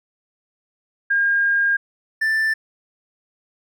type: tone pair in turn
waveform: sine / triangle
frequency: 1615 / 1769.8 Hz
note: G#6 / A6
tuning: -49 / +10 cents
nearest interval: major second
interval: 159 cents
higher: second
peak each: -15 dBFS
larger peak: neither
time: 1.1-1.77 / 2.21-2.54 s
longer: first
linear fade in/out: 10 ms
effects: none